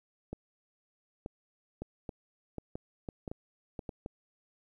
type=clicks; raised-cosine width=2 ms; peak=-25 dBFS; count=12; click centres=0.33 / 1.261 / 1.82 / 2.092 / 2.583 / 2.755 / 3.088 / 3.278 / 3.315 / 3.792 / 3.892 / 4.061 s; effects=11-bit